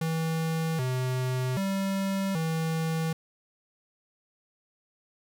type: tone with pitch steps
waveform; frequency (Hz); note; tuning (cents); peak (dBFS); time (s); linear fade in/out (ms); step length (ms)
square; 162 / 128.1 / 194.5 / 161.7; E3 / C3 / G3 / E3; -30 / -36 / -13 / -33; -27; 0.01-3.13; 5; 780
effects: none